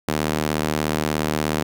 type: tone with high-pass filter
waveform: sawtooth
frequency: 76.8 Hz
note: D#2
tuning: 22 cents flat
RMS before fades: -23 dBFS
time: 0.08-1.63 s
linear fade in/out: 5 ms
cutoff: 200 Hz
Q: 0.75
effects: none